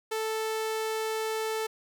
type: tone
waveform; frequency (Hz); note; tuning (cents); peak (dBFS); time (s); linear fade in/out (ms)
sawtooth; 440; A4; 0; -25; 0.11-1.67; 10
effects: 11-bit